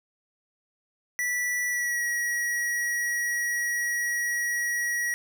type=tone with pitch glide; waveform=square; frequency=1959 to 1912 Hz; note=B6 to A#6; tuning=-15 to +43 cents; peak=-26 dBFS; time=1.19-5.14 s; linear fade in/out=0 ms; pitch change=-42 cents; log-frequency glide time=1.69-2.02 s; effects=none